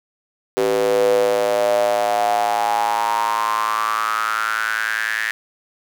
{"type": "tone with high-pass filter sweep", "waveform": "square", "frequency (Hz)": 55, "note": "A1", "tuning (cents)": 0, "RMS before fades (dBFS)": -19, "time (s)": [0.57, 5.31], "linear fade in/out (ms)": 0, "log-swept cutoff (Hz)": [420, 1800], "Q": 8, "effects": []}